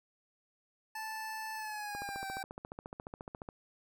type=tone with pitch glide; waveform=25% pulse; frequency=877 to 776.8 Hz; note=A5 to G5; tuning=-6 to -16 cents; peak=-35 dBFS; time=0.95-2.43 s; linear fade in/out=5 ms; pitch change=-210 cents; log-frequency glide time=1.55-2.27 s
type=click train; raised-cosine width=1 ms; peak=-29 dBFS; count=23; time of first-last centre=1.95-3.488 s; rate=14.3 Hz
effects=none